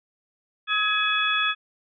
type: tone cluster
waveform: sine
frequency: 1277 / 1670 / 2537 / 3391 Hz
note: D#6 / G#6 / D#7 / G#7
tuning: +45 / +9 / +33 / +35 cents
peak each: -26 dBFS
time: 0.67-1.55 s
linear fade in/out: 50 ms
effects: none